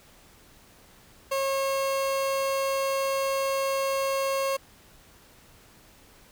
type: tone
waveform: 30% pulse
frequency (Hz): 543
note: C#5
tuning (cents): -36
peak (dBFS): -22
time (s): 1.31-4.57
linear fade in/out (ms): 10
effects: pink hiss -55 dBFS RMS until 6.31 s